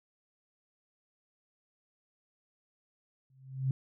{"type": "tone with exponential growth", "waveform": "sine", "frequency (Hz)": 132.6, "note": "C3", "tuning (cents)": 23, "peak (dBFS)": -24, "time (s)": [3.3, 3.71], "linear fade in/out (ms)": 2, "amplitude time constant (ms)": 87, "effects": []}